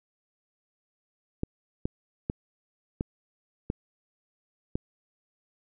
clicks, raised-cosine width 3 ms, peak -15 dBFS, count 6, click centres 1.434 / 1.855 / 2.299 / 3.009 / 3.701 / 4.755 s, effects none

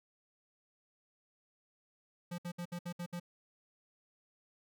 square tone bursts, 174.61 Hz, F3, in tune, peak -39 dBFS, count 7, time 2.31-3.199 s, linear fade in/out 10 ms, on 73 ms, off 63 ms, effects none

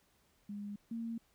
sine tone pair in turn, 204.5 / 229.5 Hz, G#3 / A#3, -26 / -27 cents, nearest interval major second, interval 199 cents, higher second, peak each -40 / -37 dBFS, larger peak second, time 0.49-0.76 / 0.91-1.18 s, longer neither, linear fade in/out 5 ms, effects pink hiss -72 dBFS RMS until 1.34 s

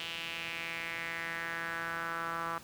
sawtooth tone with band-pass filter sweep, 166.6 Hz, E3, 19 cents sharp, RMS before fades -38 dBFS, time 0-2.58 s, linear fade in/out 2 ms, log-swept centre 3000 to 1200 Hz, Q 3.7, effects pink hiss -53 dBFS RMS until 2.63 s + high-pass 80 Hz 12 dB/octave

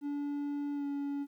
triangle tone with pitch glide, 287.7 to 283.2 Hz, D4 to C#4, -36 to +37 cents, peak -31 dBFS, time 0.01-1.27 s, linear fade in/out 50 ms, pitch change -27 cents, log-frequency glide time 0.74-0.85 s, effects 12-bit

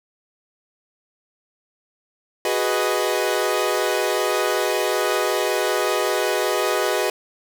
sawtooth chord, G# minor seventh, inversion third, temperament equal, 370 / 415.3 / 493.9 / 622.3 Hz, F#4 / G#4 / B4 / D#5, 0 / 0 / 0 / 0 cents, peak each -21 dBFS, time 2.45-7.1 s, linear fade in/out 2 ms, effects none

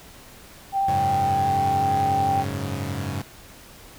sine tone with vibrato, 784 Hz, G5, in tune, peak -19 dBFS, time 0.72-2.45 s, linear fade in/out 50 ms, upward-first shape sine, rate 11 Hz, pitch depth 9 cents each way
sawtooth chord, F# suspended second, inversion none, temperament equal, 92.5 / 103.83 / 138.59 Hz, F#2 / G#2 / C#3, 0 / 0 / 0 cents, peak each -27 dBFS, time 0.88-3.22 s, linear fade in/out 5 ms
effects pink hiss -46 dBFS RMS until 3.98 s

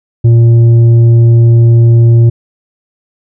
triangle tone with tanh clipping, 116.54 Hz, A#2, in tune, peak -3 dBFS, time 0.24-2.3 s, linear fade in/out 10 ms, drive 10 dB, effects none

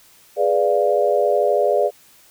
sine chord, G# diminished seventh, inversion none, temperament equal, 415.3 / 493.9 / 587.3 / 698.5 Hz, G#4 / B4 / D5 / F5, 0 / 0 / 0 / 0 cents, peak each -20 / -21 / -18 / -22 dBFS, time 0.36-1.91 s, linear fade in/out 50 ms, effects white hiss -51 dBFS RMS until 2.3 s

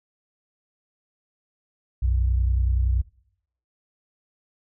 sine tone pair together, 61.74 / 92.36 Hz, B1 / F#2, 0 / -3 cents, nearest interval perfect fifth, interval 697 cents, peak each -19 / -27 dBFS, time 2.02-3.02 s, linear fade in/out 10 ms, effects noise-tail reverb RT60 0.7 s tail -21 dB re dry

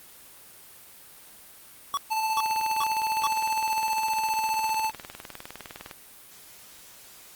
square tone bursts, 1130 Hz, C#6, 33 cents sharp, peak -25 dBFS, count 4, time 1.94-3.268 s, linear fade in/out 0 ms, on 32 ms, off 400 ms
square tone with tremolo, 880 Hz, A5, in tune, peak -24 dBFS, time 2.1-4.91 s, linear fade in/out 20 ms, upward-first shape square, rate 15 Hz, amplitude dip 30%
click train, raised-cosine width 0.3 ms, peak -22 dBFS, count 69, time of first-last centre 2.46-5.912 s, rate 19.7 Hz
effects white hiss -49 dBFS RMS until 7.35 s + Opus 32 kbps

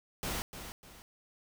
pink noise with echo, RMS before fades -36 dBFS, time 0.23-0.42 s, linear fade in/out 0 ms, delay 300 ms, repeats 2, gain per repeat -9 dB, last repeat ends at 1.02 s, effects none

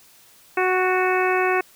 harmonic tone with a mistuned harmonic, 369.9 Hz, F#4, in tune, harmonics 1 / 2 / 3 / 4 / 5 / 6 / 7, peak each -21 / -24 / -26 / -27 / -28 / -29 / -29 dBFS, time 0.57-1.61 s, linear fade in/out 5 ms, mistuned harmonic 5, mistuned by -21 cents, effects white hiss -52 dBFS RMS until 1.75 s

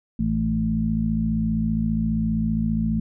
harmonic tone with a mistuned harmonic, 55 Hz, A1, in tune, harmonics 1 / 2 / 3 / 4, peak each -28 / -31 / -26 / -22 dBFS, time 0.19-3 s, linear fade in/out 5 ms, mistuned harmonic 2, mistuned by +19 cents, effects none

